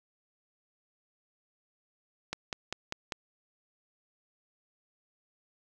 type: click train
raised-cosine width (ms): 0.2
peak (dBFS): -16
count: 5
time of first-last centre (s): 2.33-3.122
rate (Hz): 5.05
effects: none